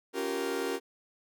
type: chord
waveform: 40% pulse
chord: G half-diminished seventh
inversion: second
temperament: equal with one note detuned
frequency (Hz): 277.2 / 349.2 / 387.9 / 466.2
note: Db4 / F4 / G4 / Bb4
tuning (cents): 0 / 0 / -18 / 0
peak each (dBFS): -37 / -37 / -34 / -34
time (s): 0.13-0.8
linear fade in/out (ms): 50
effects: none